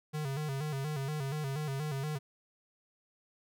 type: tone with vibrato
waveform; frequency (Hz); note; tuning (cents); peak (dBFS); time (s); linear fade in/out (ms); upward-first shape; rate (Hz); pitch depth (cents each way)
square; 144; D3; -34; -34; 0.13-2.19; 20; square; 4.2; 100
effects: none